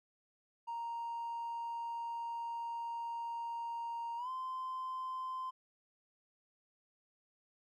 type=tone with pitch glide; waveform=triangle; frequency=932.3 to 1034.5 Hz; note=A#5 to C6; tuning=0 to -20 cents; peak=-35 dBFS; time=0.67-5.51 s; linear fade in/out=20 ms; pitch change=+180 cents; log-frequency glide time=4.17-4.29 s; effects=tanh soft clip ceiling -34 dBFS